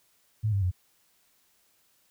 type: tone with pitch steps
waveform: sine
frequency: 108.1 / 99.13 / 90.9 Hz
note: A2 / G2 / F#2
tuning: -30 / +20 / -30 cents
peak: -23 dBFS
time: 0.43-0.715 s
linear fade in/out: 20 ms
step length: 95 ms
effects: white hiss -67 dBFS RMS until 2.1 s